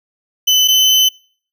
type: tone pair in turn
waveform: 35% pulse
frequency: 3020 / 3037 Hz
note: F#7 / F#7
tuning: +35 / +44 cents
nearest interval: unison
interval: 9 cents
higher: second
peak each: -7 dBFS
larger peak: neither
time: 0.47-0.68 / 0.68-1.09 s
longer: second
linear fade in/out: 10 ms
effects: noise-tail reverb RT60 0.5 s tail -26 dB re dry